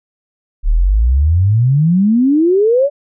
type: exponential sweep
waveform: sine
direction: up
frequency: 35 to 588 Hz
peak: -8 dBFS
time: 0.63-2.9 s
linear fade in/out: 50 ms
effects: none